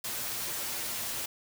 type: noise with comb filter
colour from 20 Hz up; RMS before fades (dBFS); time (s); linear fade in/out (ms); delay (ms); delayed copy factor
white; -35; 0.04-1.26; 5; 8.7; +0.55
effects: none